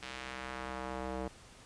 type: tone with band-pass filter sweep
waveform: square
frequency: 64.5 Hz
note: C2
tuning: 24 cents flat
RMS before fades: -41 dBFS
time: 0.02-1.28 s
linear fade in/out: 5 ms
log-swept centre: 3000 to 530 Hz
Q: 0.93
effects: pink hiss -56 dBFS RMS until 1.65 s + resampled to 22050 Hz